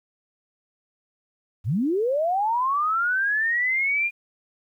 sine linear sweep, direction up, 80 to 2432 Hz, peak -20 dBFS, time 1.64-4.11 s, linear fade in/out 50 ms, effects 10-bit

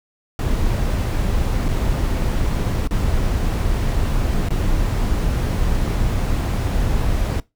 brown noise with dropouts, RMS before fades -19 dBFS, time 0.39-7.4 s, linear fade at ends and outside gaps 1 ms, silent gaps 1.683-1.687 / 2.874-2.909 / 4.487-4.505 s, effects noise-tail reverb RT60 0.2 s tail -20 dB re dry

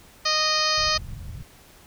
harmonic tone, 619 Hz, D#5, 9 cents flat, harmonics 1 / 2 / 3 / 4 / 5 / 6 / 7 / 8 / 9 / 10, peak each -31 / -26 / -30 / -31 / -32 / -35 / -26 / -26 / -34 / -33 dBFS, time 0.25-0.98 s, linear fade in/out 10 ms
pink low-pass noise, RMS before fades -36 dBFS, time 0.77-1.43 s, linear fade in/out 5 ms, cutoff 150 Hz, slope 24 dB/octave
effects pink hiss -51 dBFS RMS until 1.86 s

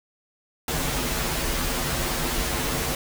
pink noise with comb filter, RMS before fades -26 dBFS, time 0.68-2.95 s, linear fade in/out 2 ms, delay 10 ms, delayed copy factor -0.85, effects none

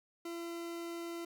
40% pulse tone, 339 Hz, E4, 49 cents sharp, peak -39 dBFS, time 0.25-1.25 s, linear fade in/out 5 ms, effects none

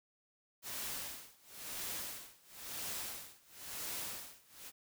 white noise with tremolo, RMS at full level -41 dBFS, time 0.62-4.72 s, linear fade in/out 50 ms, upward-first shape sine, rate 0.98 Hz, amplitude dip 95%, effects none

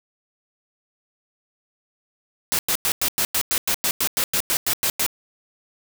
white noise bursts, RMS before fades -21 dBFS, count 16, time 2.52-5.064 s, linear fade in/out 0 ms, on 69 ms, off 96 ms, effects none

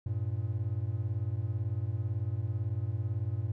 triangle beating tone pair, 97.1 / 115.1 Hz, G2 / A#2, -16 / -22 cents, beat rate 18 Hz, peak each -31 dBFS, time 0.06-3.52 s, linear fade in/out 5 ms, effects none

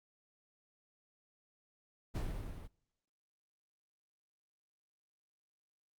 brown noise with level ramp, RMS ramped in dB -35 to -49 dBFS, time 2.14-2.68 s, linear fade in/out 20 ms, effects noise-tail reverb RT60 0.8 s tail -25 dB re dry + Opus 48 kbps

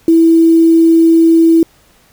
sine tone with quantisation, 329 Hz, E4, 3 cents flat, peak -4 dBFS, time 0.08-1.63 s, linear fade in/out 2 ms, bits 5, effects pink hiss -49 dBFS RMS until 2.12 s

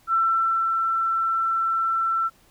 sine tone with ADSR envelope, 1341 Hz, E6, 29 cents sharp, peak -17 dBFS, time 0.07-2.3 s, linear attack 62 ms, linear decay 540 ms, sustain -3 dB, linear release 37 ms, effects pink hiss -58 dBFS RMS until 2.5 s

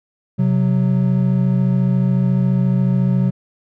triangle tone pair together, 130.81 / 184.99 Hz, C3 / F#3, 0 / 0 cents, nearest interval tritone, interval 600 cents, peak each -14 dBFS, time 0.38-3.31 s, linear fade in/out 20 ms, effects none

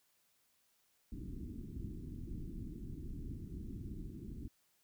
pink low-pass noise, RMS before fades -45 dBFS, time 1.12-4.48 s, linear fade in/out 2 ms, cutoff 340 Hz, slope 48 dB/octave, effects white hiss -75 dBFS RMS until 4.83 s

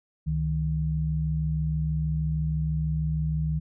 sine tone pair together, 69.3 / 155.57 Hz, C#2 / D#3, 0 / 0 cents, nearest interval octave + major second, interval 1400 cents, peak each -29 / -25 dBFS, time 0.26-3.6 s, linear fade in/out 20 ms, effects none

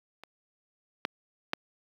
clicks, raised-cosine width 0.3 ms, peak -29 / -11 / -11 dBFS, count 3, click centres 0.236 / 1.051 / 1.534 s, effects high-pass 200 Hz 12 dB/octave + 8-bit

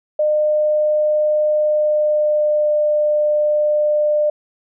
sine tone with pitch glide, 606 to 600.1 Hz, D#5 to D5, -46 to +37 cents, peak -13 dBFS, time 0.19-4.3 s, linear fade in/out 5 ms, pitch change -17 cents, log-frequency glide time 1.55-2.78 s, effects none

